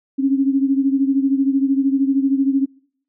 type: beating tone pair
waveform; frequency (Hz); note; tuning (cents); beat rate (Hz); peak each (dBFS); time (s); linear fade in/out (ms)
sine; 270 / 283; C#4 / C#4; -45 / +36; 13; -15 / -20; 0.18-2.66; 20
effects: noise-tail reverb RT60 0.6 s tail -26 dB re dry